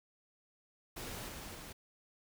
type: noise with level steps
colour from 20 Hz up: pink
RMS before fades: -44 / -47 / -49 dBFS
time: 0.96-1.73 s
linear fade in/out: 10 ms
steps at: 1.28 / 1.54 s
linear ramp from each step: 10 ms
effects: none